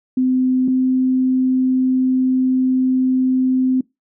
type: tone pair in turn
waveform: sine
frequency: 256.6 / 258 Hz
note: C4 / C4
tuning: -34 / -24 cents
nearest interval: unison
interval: 10 cents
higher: second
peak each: -13 dBFS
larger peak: neither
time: 0.17-0.68 / 0.68-3.81 s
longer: second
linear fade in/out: 5 ms
effects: noise-tail reverb RT60 0.2 s tail -23 dB re dry